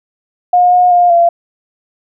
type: tone with pitch steps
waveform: sine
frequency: 716 / 720 / 707 / 685 Hz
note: F5 / F#5 / F5 / F5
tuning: +43 / -47 / +21 / -34 cents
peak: -5 dBFS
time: 0.53-1.29 s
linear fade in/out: 5 ms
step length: 190 ms
effects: none